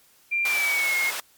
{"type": "tone with pitch glide", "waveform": "sine", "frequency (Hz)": [2377, 2155], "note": ["D7", "C#7"], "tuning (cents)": [20, -49], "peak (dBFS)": -21, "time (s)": [0.31, 1.11], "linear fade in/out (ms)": 20, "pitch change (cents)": -169, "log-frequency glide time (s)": [0.48, 0.95]}
{"type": "high-pass noise", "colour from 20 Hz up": "pink", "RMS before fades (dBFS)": -31, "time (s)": [0.45, 1.2], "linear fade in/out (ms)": 2, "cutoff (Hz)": 850, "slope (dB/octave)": 12}
{"effects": ["white hiss -58 dBFS RMS until 1.37 s", "MP3 96 kbps"]}